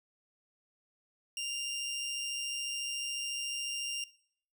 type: tone with amplitude modulation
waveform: 20% pulse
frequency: 2794 Hz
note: F7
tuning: in tune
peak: -29 dBFS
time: 1.37-4.04 s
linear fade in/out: 2 ms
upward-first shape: sine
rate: 134 Hz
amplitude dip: 30%
effects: noise-tail reverb RT60 0.6 s tail -19 dB re dry